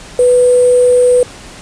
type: tone with sample-and-hold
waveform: sine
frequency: 494.7 Hz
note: B4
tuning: 3 cents sharp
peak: -5 dBFS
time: 0.19-1.23 s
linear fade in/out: 2 ms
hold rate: 8820 Hz
effects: pink hiss -33 dBFS RMS until 1.61 s + resampled to 22050 Hz